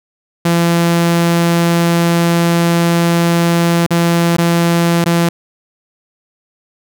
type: tone with dropouts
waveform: sawtooth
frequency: 169.9 Hz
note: F3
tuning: 47 cents flat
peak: -6 dBFS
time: 0.45-5.29 s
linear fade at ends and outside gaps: 5 ms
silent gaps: 3.865-3.906 / 4.368-4.383 / 5.043-5.059 s
effects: none